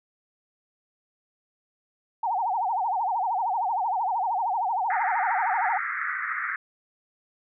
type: tone with vibrato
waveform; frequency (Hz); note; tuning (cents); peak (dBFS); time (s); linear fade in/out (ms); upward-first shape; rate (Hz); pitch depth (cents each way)
sine; 830.6; G#5; 0; -23; 2.23-5.78; 5; sine; 13; 230
type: band-pass noise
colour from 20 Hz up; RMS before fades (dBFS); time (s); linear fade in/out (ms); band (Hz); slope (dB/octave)
pink; -30; 4.9-6.56; 2; 1200 to 2100; 96
effects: none